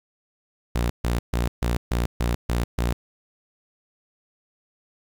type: tone bursts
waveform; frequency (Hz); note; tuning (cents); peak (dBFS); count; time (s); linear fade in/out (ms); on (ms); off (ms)
sawtooth; 59.2; A#1; +27; -17; 8; 0.75-2.93; 5; 150; 140
effects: 9-bit